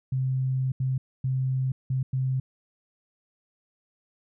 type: tone bursts at uneven times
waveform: sine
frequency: 130.81 Hz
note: C3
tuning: in tune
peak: -23 dBFS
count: 5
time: 0.12-0.72 / 0.8-0.98 / 1.24-1.72 / 1.9-2.03 / 2.13-2.4 s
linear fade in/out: 5 ms
effects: none